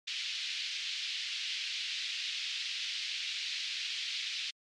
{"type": "band-pass noise", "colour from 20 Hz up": "white", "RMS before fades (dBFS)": -37, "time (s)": [0.07, 4.51], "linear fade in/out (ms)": 10, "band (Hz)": [2400, 4400], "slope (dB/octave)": 24, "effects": ["low-pass 8000 Hz 12 dB/octave", "MP3 96 kbps"]}